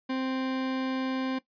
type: tone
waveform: 40% pulse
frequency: 261.6 Hz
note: C4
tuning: in tune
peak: -27 dBFS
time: 0.09-1.39 s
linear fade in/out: 10 ms
effects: noise-tail reverb RT60 0.1 s tail -17 dB re dry + resampled to 11025 Hz